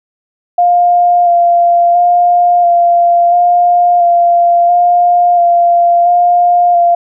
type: tone with vibrato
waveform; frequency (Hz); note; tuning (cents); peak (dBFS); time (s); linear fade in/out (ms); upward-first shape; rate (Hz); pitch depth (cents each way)
sine; 698.5; F5; 0; -5; 0.58-6.95; 5; square; 0.73; 15
effects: none